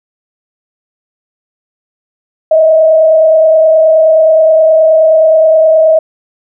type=tone with frequency modulation; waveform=sine; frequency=636 Hz; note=D#5; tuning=38 cents sharp; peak=-3 dBFS; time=2.51-5.99 s; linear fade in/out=5 ms; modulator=29.5 Hz; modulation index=0.53; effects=none